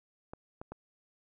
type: clicks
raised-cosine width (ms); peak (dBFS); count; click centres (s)
1; -28; 3; 0.335 / 0.615 / 0.72
effects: none